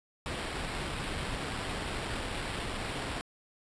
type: noise with sample-and-hold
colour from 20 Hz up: pink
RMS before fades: -36 dBFS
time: 0.26-3.21 s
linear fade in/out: 0 ms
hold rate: 6300 Hz
effects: resampled to 22050 Hz